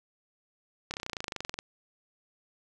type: slowing click train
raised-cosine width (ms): 0.2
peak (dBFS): -17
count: 19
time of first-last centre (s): 0.91-1.589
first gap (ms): 29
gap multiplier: 1.03
effects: none